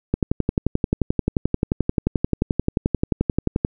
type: click train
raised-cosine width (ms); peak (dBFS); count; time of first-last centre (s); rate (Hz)
3; -5; 41; 0.14-3.649; 11.4
effects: none